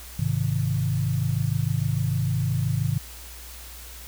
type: chord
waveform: sine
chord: Ab major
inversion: none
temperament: equal with one note detuned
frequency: 103.83 / 130.81 / 157.1 Hz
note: Ab2 / C3 / Eb3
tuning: 0 / 0 / +17 cents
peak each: -26 / -25 / -27 dBFS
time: 0.19-2.98 s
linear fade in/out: 5 ms
effects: added 60 Hz sine -42 dBFS peak until 4.07 s + white hiss -43 dBFS RMS until 4.07 s